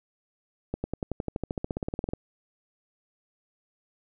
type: accelerating click train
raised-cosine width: 2 ms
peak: -16 dBFS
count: 21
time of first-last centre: 0.74-2.135 s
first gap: 100 ms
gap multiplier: 0.96
effects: none